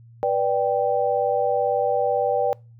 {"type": "chord", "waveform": "sine", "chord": "G major", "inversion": "first", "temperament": "just", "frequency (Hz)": [490, 588, 784], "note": ["B4", "D5", "G5"], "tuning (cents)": [-14, 2, 0], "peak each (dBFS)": -23, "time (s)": [0.23, 2.53], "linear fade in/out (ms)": 0, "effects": ["noise-tail reverb RT60 0.3 s tail -25 dB re dry", "added 116 Hz sine -45 dBFS peak until 2.79 s"]}